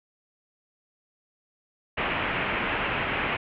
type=low-pass noise; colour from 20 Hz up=white; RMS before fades=-28 dBFS; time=1.97-3.37 s; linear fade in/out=10 ms; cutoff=2800 Hz; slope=48 dB/octave; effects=none